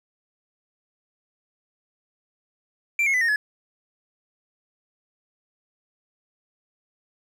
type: tone with pitch steps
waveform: triangle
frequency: 2354 / 2171 / 2002 / 1846.9 / 1703.4 Hz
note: D7 / C#7 / B6 / A#6 / G#6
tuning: +3 / -37 / +23 / -17 / +43 cents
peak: -17 dBFS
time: 2.99-3.36 s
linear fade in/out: 2 ms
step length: 74 ms
effects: none